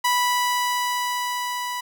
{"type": "tone with level ramp", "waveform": "sawtooth", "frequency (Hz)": 985, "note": "B5", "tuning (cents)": -5, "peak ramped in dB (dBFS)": [-14, -23], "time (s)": [0.04, 1.81], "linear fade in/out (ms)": 10, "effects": []}